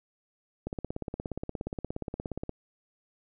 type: click train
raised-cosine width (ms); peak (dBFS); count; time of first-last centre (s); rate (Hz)
2; -20; 32; 0.67-2.494; 17
effects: none